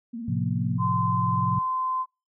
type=tone with vibrato; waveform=sine; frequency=231.6 Hz; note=A#3; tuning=11 cents flat; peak=-31 dBFS; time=0.13-0.78 s; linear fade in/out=10 ms; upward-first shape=sine; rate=18 Hz; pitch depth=72 cents each way
type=chord; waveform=sine; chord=F major; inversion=first; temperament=equal; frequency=110 / 130.81 / 174.61 Hz; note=A2 / C3 / F3; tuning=0 / 0 / 0 cents; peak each=-28 dBFS; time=0.28-1.59 s; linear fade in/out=5 ms
type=tone; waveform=sine; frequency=1032 Hz; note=C6; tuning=24 cents flat; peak=-24 dBFS; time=0.78-2.06 s; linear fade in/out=50 ms
effects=noise-tail reverb RT60 0.3 s tail -26 dB re dry